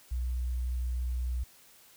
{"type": "tone with sample-and-hold", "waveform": "sine", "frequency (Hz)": 61.74, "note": "B1", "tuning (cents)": 0, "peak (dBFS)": -29, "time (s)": [0.11, 1.44], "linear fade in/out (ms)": 10, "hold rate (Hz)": 8820, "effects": ["white hiss -58 dBFS RMS until 1.96 s"]}